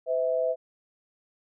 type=tone pair together; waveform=sine; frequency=508.1 / 650 Hz; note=B4 / E5; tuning=+49 / -24 cents; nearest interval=major third; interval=427 cents; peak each=-26 dBFS; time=0.06-0.56 s; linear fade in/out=50 ms; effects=none